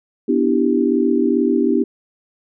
sine chord, E minor seventh, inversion second, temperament equal, 246.9 / 293.7 / 329.6 / 392 Hz, B3 / D4 / E4 / G4, 0 / 0 / 0 / 0 cents, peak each -18 / -19 / -20 / -19 dBFS, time 0.28-1.84 s, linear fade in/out 10 ms, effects none

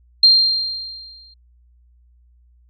sine tone with exponential decay, 4186 Hz, C8, in tune, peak -5 dBFS, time 0.23-1.34 s, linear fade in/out 5 ms, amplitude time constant 240 ms, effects added 60 Hz sine -50 dBFS peak until 2.69 s + MP3 64 kbps

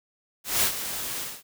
white noise with ADSR envelope, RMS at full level -21 dBFS, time 0.44-1.43 s, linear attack 190 ms, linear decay 84 ms, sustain -11 dB, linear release 220 ms, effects none

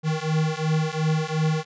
square beating tone pair, 155.56 / 158.36 Hz, D#3 / D#3, 0 / +31 cents, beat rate 2.8 Hz, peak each -25 / -25 dBFS, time 0.03-1.65 s, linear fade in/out 50 ms, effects resampled to 16000 Hz

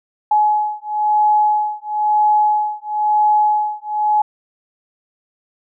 sine beating tone pair, 845 / 846 Hz, G#5 / G#5, +30 / +32 cents, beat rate 1 Hz, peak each -16 dBFS, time 0.31-4.22 s, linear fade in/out 5 ms, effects none

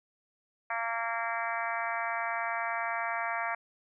harmonic tone with a mistuned harmonic, 229.8 Hz, A#3, 25 cents flat, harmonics 3 / 4 / 5 / 6 / 7 / 8 / 9 / 10, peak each -36 / -37 / -38 / -39 / -39 / -40 / -41 / -41 dBFS, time 0.7-3.55 s, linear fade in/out 5 ms, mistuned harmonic 7, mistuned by +22 cents, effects none

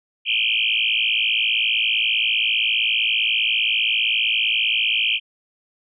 sine tone with frequency modulation, 2794 Hz, F7, in tune, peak -17 dBFS, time 0.25-5.2 s, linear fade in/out 50 ms, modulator 55.2 Hz, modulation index 7.5, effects none

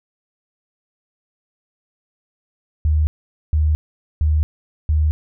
sine tone bursts, 76.6 Hz, D#2, 27 cents flat, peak -13 dBFS, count 4, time 2.85-5.11 s, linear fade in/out 0 ms, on 220 ms, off 460 ms, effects none

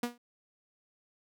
sawtooth tone with exponential decay, 240.7 Hz, B3, 44 cents flat, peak -23 dBFS, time 0.03-0.18 s, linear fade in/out 5 ms, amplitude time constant 32 ms, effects none

